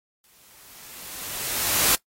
white noise with exponential growth, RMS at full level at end -18 dBFS, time 0.24-1.95 s, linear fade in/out 0 ms, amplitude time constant 370 ms, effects noise-tail reverb RT60 0.1 s tail -20 dB re dry + AAC 48 kbps

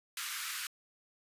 pink high-pass noise, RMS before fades -39 dBFS, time 0.17-0.67 s, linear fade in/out 2 ms, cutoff 1200 Hz, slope 48 dB/octave, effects resampled to 32000 Hz

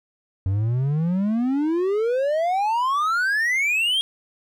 triangle exponential sweep, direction up, 92.5 to 3284 Hz, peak -17 dBFS, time 0.46-4.01 s, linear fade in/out 0 ms, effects none

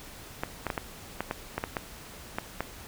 clicks, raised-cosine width 0.5 ms, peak -14 dBFS, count 11, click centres 0.435 / 0.667 / 0.702 / 0.778 / 1.206 / 1.311 / 1.58 / 1.639 / 1.768 / 2.385 / 2.606 s, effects pink hiss -46 dBFS RMS until 2.87 s

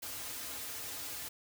white noise with comb filter, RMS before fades -42 dBFS, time 0.02-1.29 s, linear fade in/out 10 ms, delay 5.3 ms, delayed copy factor -1, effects none

